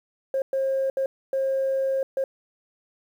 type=tone bursts at uneven times; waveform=sine; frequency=536 Hz; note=C5; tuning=42 cents sharp; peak=-20 dBFS; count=5; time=0.34-0.42 / 0.53-0.9 / 0.97-1.06 / 1.33-2.03 / 2.17-2.24 s; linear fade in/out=2 ms; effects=tanh soft clip ceiling -18 dBFS + 9-bit